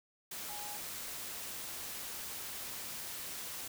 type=tone in noise; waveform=sine; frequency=829 Hz; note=G#5; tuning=3 cents flat; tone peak=-47 dBFS; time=0.49-0.77 s; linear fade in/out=5 ms; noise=white; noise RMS=-43 dBFS; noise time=0.31-3.68 s; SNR=-7 dB; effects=none